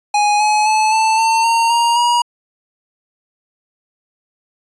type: tone with pitch steps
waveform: square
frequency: 830.6 / 847.6 / 864.9 / 882.5 / 900.6 / 919 / 937.7 / 956.9 Hz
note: G#5 / G#5 / A5 / A5 / A5 / A#5 / A#5 / A#5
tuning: 0 / +35 / -30 / +5 / +40 / -25 / +10 / +45 cents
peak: -12 dBFS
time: 0.14-2.22 s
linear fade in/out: 5 ms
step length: 260 ms
effects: resampled to 22050 Hz